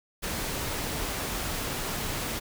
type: noise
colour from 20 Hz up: pink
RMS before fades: -32 dBFS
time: 0.22-2.4 s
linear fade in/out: 20 ms
effects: none